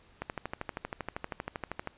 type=click train; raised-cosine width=0.5 ms; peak=-19 dBFS; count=22; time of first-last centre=0.22-1.874 s; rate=12.7 Hz; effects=pink hiss -61 dBFS RMS until 1.97 s + resampled to 8000 Hz